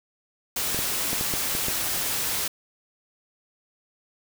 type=noise; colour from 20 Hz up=white; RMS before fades=-27 dBFS; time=0.56-2.48 s; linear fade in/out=5 ms
type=clicks; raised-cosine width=2 ms; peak=-18 dBFS; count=7; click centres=0.746 / 0.79 / 1.131 / 1.211 / 1.338 / 1.551 / 1.684 s
effects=none